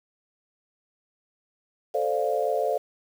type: chord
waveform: sine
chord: D minor seventh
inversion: second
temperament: equal with one note detuned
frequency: 440 / 523.3 / 589.4 / 698.5 Hz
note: A4 / C5 / D5 / F5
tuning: 0 / 0 / +6 / 0 cents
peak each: -28 dBFS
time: 1.94-2.78 s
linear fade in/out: 10 ms
effects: 8-bit